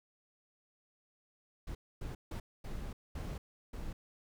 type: noise bursts at uneven times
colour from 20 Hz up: brown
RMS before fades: -41 dBFS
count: 6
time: 1.67-1.75 / 2.01-2.15 / 2.31-2.4 / 2.64-2.93 / 3.15-3.38 / 3.73-3.93 s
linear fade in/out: 5 ms
effects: none